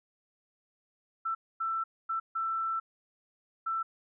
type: tone bursts at uneven times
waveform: sine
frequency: 1333 Hz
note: E6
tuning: 19 cents sharp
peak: -29 dBFS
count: 5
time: 1.25-1.35 / 1.6-1.84 / 2.09-2.2 / 2.35-2.8 / 3.66-3.83 s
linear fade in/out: 10 ms
effects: none